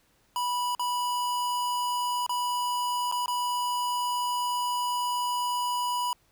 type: tone with dropouts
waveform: square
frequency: 981 Hz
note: B5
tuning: 12 cents flat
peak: -27 dBFS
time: 0.36-6.13 s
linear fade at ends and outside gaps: 1 ms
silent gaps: 0.75-0.795 / 2.264-2.294 / 3.115-3.123 / 3.26-3.28 s
effects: pink hiss -66 dBFS RMS until 6.31 s